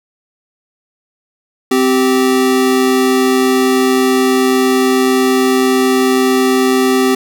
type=tone pair together; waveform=square; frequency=259.1 / 388.2 Hz; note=C4 / G4; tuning=-17 / -17 cents; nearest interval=perfect fifth; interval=700 cents; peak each=-13 dBFS; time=1.71-7.15 s; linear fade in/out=5 ms; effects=none